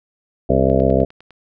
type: harmonic tone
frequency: 66.4 Hz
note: C2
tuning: 26 cents sharp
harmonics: 1 / 2 / 3 / 4 / 6 / 7 / 8 / 9 / 10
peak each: -21 / -21 / -21 / -21 / -21 / -21 / -21 / -21 / -21 dBFS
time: 0.49-1.05 s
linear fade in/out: 10 ms
type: click train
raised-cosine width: 0.3 ms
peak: -27 dBFS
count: 7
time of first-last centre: 0.7-1.307 s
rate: 9.89 Hz
effects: none